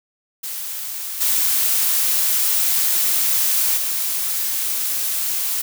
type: noise with level steps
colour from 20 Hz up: blue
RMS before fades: -28 / -18 / -22 dBFS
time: 0.43-5.62 s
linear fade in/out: 10 ms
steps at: 1.2 / 3.76 s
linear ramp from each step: 20 ms
effects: none